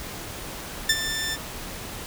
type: tone with ADSR envelope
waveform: 15% pulse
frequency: 1777 Hz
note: A6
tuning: 17 cents sharp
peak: -9 dBFS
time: 0.89-1.37 s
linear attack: 6 ms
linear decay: 46 ms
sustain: -11 dB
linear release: 35 ms
effects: pink hiss -36 dBFS RMS until 2.06 s